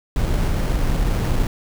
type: noise with sample-and-hold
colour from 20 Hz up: brown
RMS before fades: -19 dBFS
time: 0.16-1.47 s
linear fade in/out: 2 ms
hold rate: 3675 Hz
effects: none